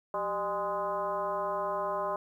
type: tone with frequency modulation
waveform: sine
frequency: 820 Hz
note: G#5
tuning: 22 cents flat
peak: -29 dBFS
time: 0.14-2.16 s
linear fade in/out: 2 ms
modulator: 215 Hz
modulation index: 1.8
effects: 11-bit